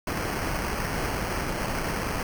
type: noise with sample-and-hold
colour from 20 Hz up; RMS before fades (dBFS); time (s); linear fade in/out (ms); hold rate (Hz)
pink; -29; 0.07-2.23; 2; 3675
effects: none